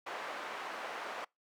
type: band-pass noise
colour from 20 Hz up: white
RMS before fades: -42 dBFS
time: 0.06-1.25 s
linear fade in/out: 10 ms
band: 510 to 1400 Hz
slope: 12 dB/octave
effects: noise-tail reverb RT60 0.2 s tail -26 dB re dry